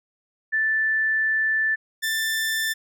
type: tone pair in turn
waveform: sine / sawtooth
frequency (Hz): 1760 / 1773.3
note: A6 / A6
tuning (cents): 0 / +13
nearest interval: unison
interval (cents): 13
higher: second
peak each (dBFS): -19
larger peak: neither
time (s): 0.52-1.76 / 2.02-2.74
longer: first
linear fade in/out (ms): 20
effects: none